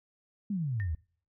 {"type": "exponential sweep", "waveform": "sine", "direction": "down", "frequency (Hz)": [214.4, 73.42], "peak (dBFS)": -29, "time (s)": [0.5, 0.95], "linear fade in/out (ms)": 5}
{"type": "tone with exponential decay", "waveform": "sine", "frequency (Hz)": 1823, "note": "A#6", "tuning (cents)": -39, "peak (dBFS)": -37, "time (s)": [0.8, 0.96], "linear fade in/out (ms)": 0, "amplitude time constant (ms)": 34}
{"effects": ["noise-tail reverb RT60 0.5 s tail -24 dB re dry"]}